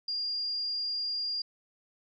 sine tone, 4810 Hz, D8, 41 cents sharp, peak -30 dBFS, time 0.08-1.42 s, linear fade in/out 5 ms, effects none

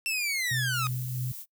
sawtooth linear sweep, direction down, 2705 to 1229 Hz, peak -24 dBFS, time 0.06-0.87 s, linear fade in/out 0 ms
sine tone with tremolo, 126.1 Hz, B2, 36 cents sharp, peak -28 dBFS, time 0.51-1.32 s, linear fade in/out 5 ms, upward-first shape triangle, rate 3.1 Hz, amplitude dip 40%
violet noise, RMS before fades -41 dBFS, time 0.71-1.46 s, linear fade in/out 50 ms
effects noise-tail reverb RT60 0.1 s tail -23 dB re dry

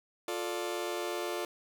sawtooth chord, D minor, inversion first, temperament just, 352.4 / 440.5 / 587.3 Hz, F4 / A4 / D5, +16 / +2 / 0 cents, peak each -32 / -35 / -35 dBFS, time 0.28-1.45 s, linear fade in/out 2 ms, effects none

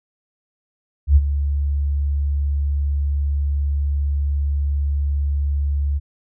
sine tone with ADSR envelope, 71.3 Hz, C#2, 49 cents sharp, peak -6 dBFS, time 1.07-6 s, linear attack 90 ms, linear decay 40 ms, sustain -11 dB, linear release 31 ms, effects none

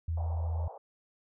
sine tone, 82.41 Hz, E2, in tune, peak -29 dBFS, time 0.08-0.68 s, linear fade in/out 5 ms
white band-pass noise, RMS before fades -47 dBFS, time 0.17-0.78 s, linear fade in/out 5 ms, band 500 to 900 Hz, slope 48 dB/octave
effects none

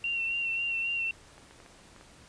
sine tone with vibrato, 2735 Hz, F7, 37 cents flat, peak -28 dBFS, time 0.04-1.11 s, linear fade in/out 2 ms, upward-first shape sine, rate 3.7 Hz, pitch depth 30 cents each way
clicks, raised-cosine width 0.5 ms, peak -36 dBFS, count 6, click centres 1.38 / 1.51 / 1.602 / 1.662 / 1.963 / 2.011 s
effects pink hiss -55 dBFS RMS until 2.28 s + resampled to 22050 Hz

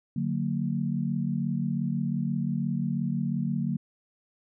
sine chord, D augmented, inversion none, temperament just, 146.83 / 183.54 / 229.4 Hz, D3 / F#3 / A#3, 0 / -14 / -28 cents, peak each -30 dBFS, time 0.16-3.77 s, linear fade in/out 5 ms, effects none

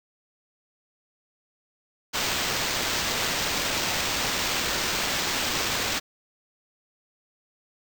blue noise with sample-and-hold, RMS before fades -27 dBFS, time 2.13-6 s, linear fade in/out 20 ms, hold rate 11025 Hz, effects none

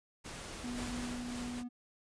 pink noise, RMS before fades -45 dBFS, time 0.24-1.07 s, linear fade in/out 20 ms
triangle tone, 244.1 Hz, B3, 20 cents flat, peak -37 dBFS, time 0.63-1.69 s, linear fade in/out 20 ms
pink noise with tremolo, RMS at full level -43 dBFS, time 0.74-1.64 s, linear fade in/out 50 ms, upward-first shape triangle, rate 3.5 Hz, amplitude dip 40%
effects resampled to 22050 Hz

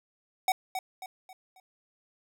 square tone with echo, 751 Hz, F#5, 26 cents sharp, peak -23 dBFS, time 0.48-0.52 s, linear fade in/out 2 ms, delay 270 ms, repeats 4, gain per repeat -8 dB, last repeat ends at 1.6 s, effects none

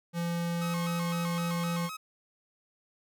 square tone, 170.7 Hz, F3, 39 cents flat, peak -30 dBFS, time 0.13-1.9 s, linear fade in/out 50 ms
sawtooth tone with vibrato, 1174.7 Hz, D6, in tune, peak -34 dBFS, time 0.61-1.97 s, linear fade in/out 10 ms, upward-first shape square, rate 3.9 Hz, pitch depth 140 cents each way
effects none

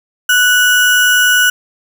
sine tone with sample-and-hold, 1480 Hz, F#6, in tune, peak -7 dBFS, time 0.29-1.5 s, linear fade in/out 5 ms, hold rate 4410 Hz, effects none

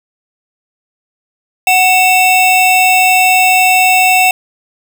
square tone pair together, 740 / 2674 Hz, F#5 / E7, 0 / +24 cents, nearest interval octave + minor seventh, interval 2224 cents, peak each -10 dBFS, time 1.67-4.31 s, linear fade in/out 2 ms, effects 7-bit

